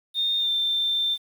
sine tone with pitch glide, 3652 to 3573 Hz, A#7 to A7, -36 to +26 cents, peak -21 dBFS, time 0.14-1.18 s, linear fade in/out 50 ms, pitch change -38 cents, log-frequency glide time 0.39-0.49 s, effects 8-bit

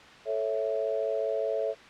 sine chord, A major, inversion none, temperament equal, 440 / 554.4 / 659.3 Hz, A4 / C#5 / E5, 0 / 0 / 0 cents, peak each -31 dBFS, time 0.25-1.75 s, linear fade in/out 50 ms, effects white hiss -49 dBFS RMS until 1.89 s + low-pass 3000 Hz 12 dB/octave

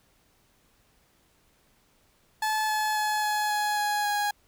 30% pulse tone with pitch steps, 864 / 857.5 / 851.1 / 844.8 / 838.4 / 832.2 / 825.9 Hz, A5 / A5 / G#5 / G#5 / G#5 / G#5 / G#5, -32 / -45 / +42 / +29 / +16 / +3 / -10 cents, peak -22 dBFS, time 2.42-4.31 s, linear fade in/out 5 ms, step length 270 ms, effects pink hiss -65 dBFS RMS until 4.47 s

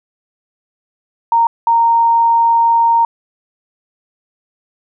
sine tone bursts at uneven times, 926 Hz, A#5, 12 cents flat, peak -8 dBFS, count 2, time 1.32-1.47 / 1.67-3.05 s, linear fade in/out 2 ms, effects none

